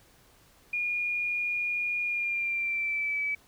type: tone with pitch glide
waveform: sine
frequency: 2431 to 2295 Hz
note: D#7 to D7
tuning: -41 to -40 cents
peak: -27 dBFS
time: 0.73-3.35 s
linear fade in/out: 5 ms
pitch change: -99 cents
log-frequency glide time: 2.04-3.21 s
effects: pink hiss -60 dBFS RMS until 3.47 s